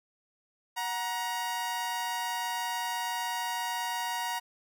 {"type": "tone pair together", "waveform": "sawtooth", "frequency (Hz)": [736.5, 946], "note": ["F#5", "A#5"], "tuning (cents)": [-8, 25], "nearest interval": "major third", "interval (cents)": 433, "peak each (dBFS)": [-34, -28], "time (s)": [0.76, 4.4], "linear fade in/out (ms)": 20, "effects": []}